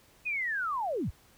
sine linear sweep, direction down, 2543 to 32.7 Hz, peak -29 dBFS, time 0.25-1.11 s, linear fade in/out 20 ms, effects pink hiss -61 dBFS RMS until 1.37 s

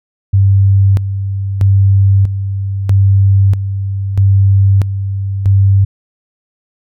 sine tone with tremolo, 98 Hz, G2, in tune, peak -5 dBFS, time 0.33-5.85 s, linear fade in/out 10 ms, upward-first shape square, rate 0.78 Hz, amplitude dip 65%, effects none

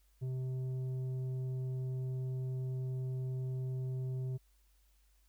sine tone with tanh clipping, 129.3 Hz, C3, 20 cents flat, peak -36 dBFS, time 0.21-4.38 s, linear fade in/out 20 ms, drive 7 dB, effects added 50 Hz sine -66 dBFS peak until 5.28 s + white hiss -75 dBFS RMS until 5.28 s

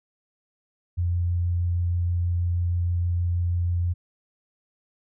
sine tone with vibrato, 87.31 Hz, F2, in tune, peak -21 dBFS, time 0.97-3.94 s, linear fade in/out 20 ms, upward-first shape sine, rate 6.3 Hz, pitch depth 8 cents each way, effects none

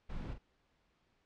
brown noise with echo, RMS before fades -42 dBFS, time 0.09-0.34 s, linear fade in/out 10 ms, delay 44 ms, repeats 1, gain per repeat -8 dB, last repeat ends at 0.384 s, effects pink hiss -75 dBFS RMS until 1.25 s + low-pass 4000 Hz 12 dB/octave

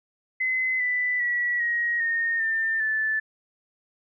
sine tone with pitch steps, 2039 / 1987.8 / 1937.9 / 1889.3 / 1841.9 / 1795.7 / 1750.6 Hz, C7 / B6 / B6 / A#6 / A#6 / A6 / A6, -45 / +11 / -33 / +23 / -21 / +35 / -9 cents, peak -22 dBFS, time 0.4-3.2 s, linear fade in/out 10 ms, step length 400 ms, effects none

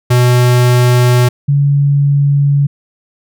square / sine tone pair in turn, 123.47 / 141.99 Hz, B2 / C#3, 0 / +42 cents, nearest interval major second, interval 242 cents, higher second, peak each -7 dBFS, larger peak neither, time 0.1-1.29 / 1.48-2.67 s, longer neither, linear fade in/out 10 ms, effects none

